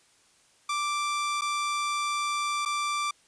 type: tone with dropouts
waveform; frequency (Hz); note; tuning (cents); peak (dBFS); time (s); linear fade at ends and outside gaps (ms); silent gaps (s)
sawtooth; 1174.7; D6; 0; -23; 0.69-3.11; 5; 1.411-1.418 / 2.652-2.658
effects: white hiss -62 dBFS RMS until 3.27 s + resampled to 22050 Hz